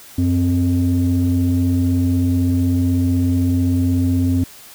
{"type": "tone pair together", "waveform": "sine", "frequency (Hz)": [92.5, 261.5], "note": ["F#2", "C4"], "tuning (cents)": [0, -1], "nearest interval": "octave + tritone", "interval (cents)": 1799, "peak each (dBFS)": -15, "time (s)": [0.18, 4.44], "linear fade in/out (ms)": 5, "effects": ["tanh soft clip ceiling -9 dBFS", "white hiss -41 dBFS RMS until 4.74 s"]}